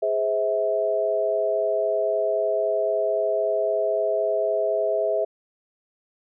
sine chord, Ab augmented, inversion none, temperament just, 415.3 / 519.1 / 648.9 Hz, Ab4 / C5 / E5, 0 / -14 / -27 cents, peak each -26 / -28 / -22 dBFS, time 0.02-5.25 s, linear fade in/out 10 ms, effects none

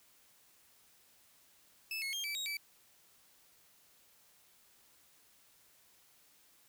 30% pulse tone with pitch steps, 2619 / 2178 / 3212 / 2313 / 3789 / 2308 Hz, E7 / C#7 / G7 / D7 / A#7 / D7, -12 / -31 / +41 / -27 / +27 / -31 cents, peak -34 dBFS, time 1.91-2.57 s, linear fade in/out 2 ms, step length 110 ms, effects white hiss -66 dBFS RMS until 6.68 s

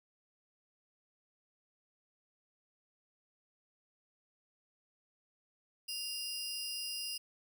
sawtooth tone pair together, 2796 / 4982 Hz, F7 / D#8, +1 / +1 cents, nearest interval minor seventh, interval 1000 cents, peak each -39 / -37 dBFS, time 5.88-7.18 s, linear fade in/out 10 ms, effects none

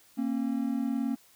triangle tone pair together, 231.8 / 271 Hz, A#3 / C#4, -10 / -39 cents, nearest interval minor third, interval 271 cents, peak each -28 dBFS, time 0.17-1.16 s, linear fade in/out 20 ms, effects white hiss -60 dBFS RMS until 1.35 s

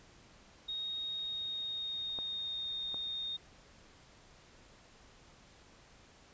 sine tone with pitch glide, 3737 to 3686 Hz, A#7 to A#7, +4 to -20 cents, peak -36 dBFS, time 0.68-3.37 s, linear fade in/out 10 ms, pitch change -24 cents, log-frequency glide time 1.07-2.71 s
clicks, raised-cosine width 1 ms, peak -30 / -32 dBFS, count 2, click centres 2.188 / 2.944 s
effects pink hiss -60 dBFS RMS until 6.33 s + resampled to 16000 Hz

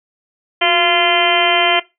harmonic tone with a mistuned harmonic, 345 Hz, F4, 21 cents flat, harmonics 1 / 2 / 3 / 4 / 5 / 6 / 7 / 8 / 9, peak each -22 / -17 / -22 / -22 / -22 / -19 / -20 / -22 / -17 dBFS, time 0.61-1.8 s, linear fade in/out 10 ms, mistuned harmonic 1, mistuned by +82 cents, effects noise-tail reverb RT60 0.2 s tail -18 dB re dry

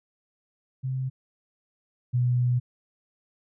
sine tone pair in turn, 130.81 / 123.47 Hz, C3 / B2, 0 / 0 cents, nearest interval minor second, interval 100 cents, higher first, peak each -26 / -20 dBFS, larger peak second, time 0.83-1.1 / 2.13-2.6 s, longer second, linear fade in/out 20 ms, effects none

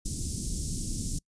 pink band-stop noise, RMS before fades -32 dBFS, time 0.05-1.19 s, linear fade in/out 10 ms, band 270 to 5700 Hz, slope 24 dB/octave, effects noise-tail reverb RT60 0.1 s tail -25 dB re dry + resampled to 22050 Hz

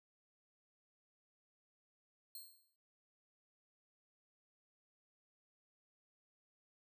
5% pulse tone with exponential decay, 4231 Hz, C8, 19 cents sharp, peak -39 dBFS, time 2.35-2.76 s, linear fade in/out 2 ms, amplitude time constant 87 ms, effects none

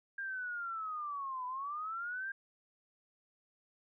sine linear two-way sweep, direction down then up, 1609 to 991 to 1609 Hz, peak -37 dBFS, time 0.18-2.32 s, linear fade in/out 5 ms, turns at 1.46 s, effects none

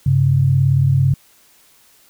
sine tone pair together, 98.1 / 136.02 Hz, G2 / C#3, +2 / -32 cents, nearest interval tritone, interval 566 cents, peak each -17 / -12 dBFS, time 0.06-1.14 s, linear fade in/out 5 ms, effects white hiss -52 dBFS RMS until 2.09 s

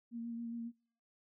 sine tone with vibrato, 233.1 Hz, A#3, in tune, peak -39 dBFS, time 0.11-0.72 s, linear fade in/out 50 ms, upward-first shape sine, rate 7.3 Hz, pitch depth 20 cents each way, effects noise-tail reverb RT60 0.5 s tail -23 dB re dry

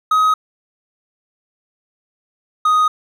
triangle tone pair in turn, 1264 / 1246.6 Hz, D#6 / D#6, +27 / +3 cents, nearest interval unison, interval 24 cents, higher first, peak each -9 dBFS, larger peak neither, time 0.11-0.34 / 2.65-2.88 s, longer neither, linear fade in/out 5 ms, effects none

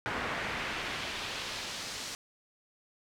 brown noise with band-pass filter sweep, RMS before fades -37 dBFS, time 0.06-2.15 s, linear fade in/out 0 ms, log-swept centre 1600 to 6100 Hz, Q 1.1, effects none

